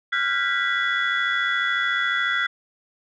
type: tone cluster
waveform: sine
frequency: 1380 / 1474 / 1606 / 1969 / 3397 Hz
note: F6 / F#6 / G6 / B6 / G#7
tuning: -21 / -7 / +41 / -6 / +38 cents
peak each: -25 / -27 / -27 / -24 / -29 dBFS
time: 0.12-2.47 s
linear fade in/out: 10 ms
effects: tanh soft clip ceiling -12 dBFS